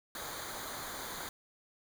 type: noise with comb filter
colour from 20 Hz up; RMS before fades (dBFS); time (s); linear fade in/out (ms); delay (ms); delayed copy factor
pink; -42; 0.15-1.29; 2; 0.37; -0.75
effects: none